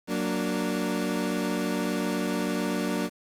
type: chord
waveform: 30% pulse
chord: Gb augmented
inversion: none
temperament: equal with one note detuned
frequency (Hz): 185 / 232.1 / 293.7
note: Gb3 / Bb3 / D4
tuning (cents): 0 / -7 / 0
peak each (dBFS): -28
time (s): 0.07-3.1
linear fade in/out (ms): 50
effects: resampled to 32000 Hz + 8-bit